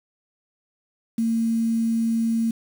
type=tone with quantisation; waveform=sine; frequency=227.7 Hz; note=A#3; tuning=40 cents flat; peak=-19 dBFS; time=1.18-2.51 s; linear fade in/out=5 ms; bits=7; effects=none